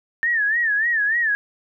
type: tone with vibrato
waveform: sine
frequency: 1779 Hz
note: A6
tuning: 19 cents sharp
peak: -17 dBFS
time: 0.23-1.35 s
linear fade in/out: 0 ms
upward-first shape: sine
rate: 3.4 Hz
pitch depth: 130 cents each way
effects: none